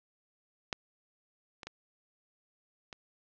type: clicks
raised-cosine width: 0.2 ms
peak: -14 / -26 / -23 / -26 dBFS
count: 4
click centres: 0.728 / 1.632 / 1.67 / 2.928 s
effects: low-pass 6000 Hz 12 dB/octave